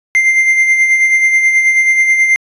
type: tone with tremolo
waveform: triangle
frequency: 2093 Hz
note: C7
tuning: in tune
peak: -4 dBFS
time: 0.15-2.36 s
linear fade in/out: 0 ms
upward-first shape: sine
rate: 9.3 Hz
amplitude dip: 45%
effects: resampled to 24000 Hz